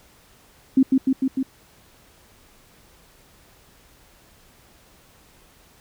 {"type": "tone with echo", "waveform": "sine", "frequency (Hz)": 264.3, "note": "C4", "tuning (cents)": 18, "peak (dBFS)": -11, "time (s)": [0.77, 0.83], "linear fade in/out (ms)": 5, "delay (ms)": 150, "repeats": 4, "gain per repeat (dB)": -2, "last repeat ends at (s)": 1.43, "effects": ["pink hiss -54 dBFS RMS until 5.8 s"]}